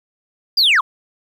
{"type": "linear sweep", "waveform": "sine", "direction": "down", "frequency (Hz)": [4978, 946], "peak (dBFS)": -8, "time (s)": [0.57, 0.81], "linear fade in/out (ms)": 10, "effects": ["tanh soft clip ceiling -9 dBFS", "8-bit"]}